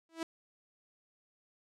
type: tone with exponential growth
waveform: sawtooth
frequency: 327.4 Hz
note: E4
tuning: 12 cents flat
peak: -28 dBFS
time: 0.09-0.23 s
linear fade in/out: 2 ms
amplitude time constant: 29 ms
effects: low-pass 9000 Hz 12 dB/octave